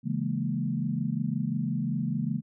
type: chord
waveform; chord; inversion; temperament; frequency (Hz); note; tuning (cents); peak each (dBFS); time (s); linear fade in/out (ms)
sine; A# half-diminished seventh; first; equal; 138.59 / 164.81 / 207.7 / 233.1; C#3 / E3 / G#3 / A#3; 0 / 0 / 0 / 0; -32; 0.03-2.42; 50
effects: none